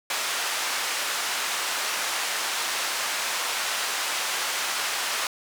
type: band-pass noise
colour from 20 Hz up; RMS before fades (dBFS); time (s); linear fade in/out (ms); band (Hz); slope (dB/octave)
pink; -28; 0.1-5.27; 2; 970 to 9600; 12
effects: none